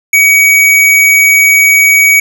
square tone, 2260 Hz, C#7, 33 cents sharp, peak -4 dBFS, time 0.13-2.2 s, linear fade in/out 5 ms, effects none

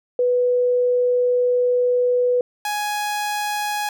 sine / sawtooth tone pair in turn, 493.6 / 833.3 Hz, B4 / G#5, -1 / +6 cents, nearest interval major sixth, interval 907 cents, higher second, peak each -15 / -18 dBFS, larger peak first, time 0.19-2.41 / 2.65-3.89 s, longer first, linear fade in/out 2 ms, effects none

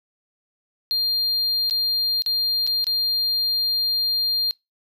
triangle tone with dropouts, 4200 Hz, C8, 6 cents sharp, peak -18 dBFS, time 0.91-4.51 s, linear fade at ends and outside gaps 0 ms, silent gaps 1.698-1.709 / 2.221-2.262 / 2.667-2.674 / 2.843-2.868 s, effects noise-tail reverb RT60 0.2 s tail -24 dB re dry

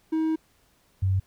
triangle / sine tone pair in turn, 318.1 / 95.31 Hz, D#4 / G2, +38 / -48 cents, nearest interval octave + major sixth, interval 2086 cents, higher first, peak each -20 dBFS, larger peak neither, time 0.12-0.36 / 1.02-1.2 s, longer first, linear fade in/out 10 ms, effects pink hiss -64 dBFS RMS until 1.26 s

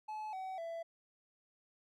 triangle tone with pitch steps, 859 / 756.5 / 666.2 Hz, A5 / F#5 / E5, -42 / +38 / +18 cents, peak -38 dBFS, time 0.08-0.83 s, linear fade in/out 10 ms, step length 250 ms, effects none

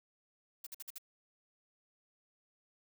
blue noise bursts, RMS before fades -45 dBFS, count 5, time 0.64-0.983 s, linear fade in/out 5 ms, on 27 ms, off 52 ms, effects none

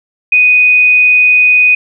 sine tone, 2489 Hz, D#7, in tune, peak -4 dBFS, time 0.32-1.75 s, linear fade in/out 5 ms, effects none

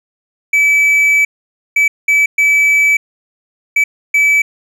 triangle tone bursts at uneven times, 2300 Hz, D7, 37 cents flat, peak -6 dBFS, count 6, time 0.53-1.25 / 1.76-1.88 / 2.08-2.26 / 2.38-2.97 / 3.76-3.84 / 4.14-4.42 s, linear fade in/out 5 ms, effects none

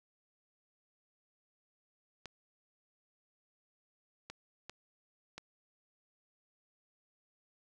clicks, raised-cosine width 0.2 ms, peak -27 dBFS, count 4, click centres 2.257 / 4.3 / 4.696 / 5.38 s, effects none

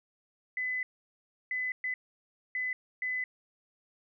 sine tone bursts at uneven times, 2011 Hz, B6, 31 cents sharp, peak -30 dBFS, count 5, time 0.57-0.83 / 1.51-1.72 / 1.84-1.94 / 2.55-2.73 / 3.02-3.24 s, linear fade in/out 2 ms, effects none

